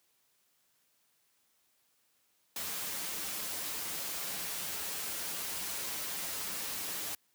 white noise with comb filter, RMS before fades -38 dBFS, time 2.56-7.15 s, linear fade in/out 2 ms, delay 8.1 ms, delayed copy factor -0.6, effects white hiss -73 dBFS RMS until 7.34 s + high-pass 80 Hz 12 dB/octave

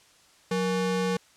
square ring-modulated tone, 326.4 Hz, E4, 17 cents flat, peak -22 dBFS, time 0.51-1.17 s, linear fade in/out 5 ms, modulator 144 Hz, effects white hiss -58 dBFS RMS until 1.36 s + low-pass 8000 Hz 12 dB/octave

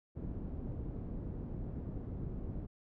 pink low-pass noise, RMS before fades -41 dBFS, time 0.15-2.67 s, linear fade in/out 20 ms, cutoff 300 Hz, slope 12 dB/octave, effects none

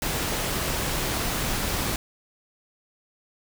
pink noise, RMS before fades -27 dBFS, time 0.02-1.96 s, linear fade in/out 2 ms, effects none

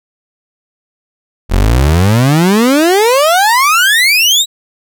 30% pulse exponential sweep, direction up, 41.2 to 3934 Hz, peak -4 dBFS, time 1.49-4.46 s, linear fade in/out 50 ms, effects none

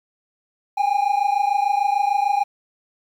triangle tone pair together, 797 / 823.7 Hz, G5 / G#5, +28 / -14 cents, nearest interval minor second, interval 58 cents, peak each -18 dBFS, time 0.77-2.44 s, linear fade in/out 10 ms, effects 9-bit

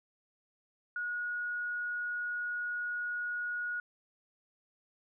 sine tone, 1450 Hz, F#6, 35 cents flat, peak -33 dBFS, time 0.96-3.8 s, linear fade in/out 2 ms, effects none

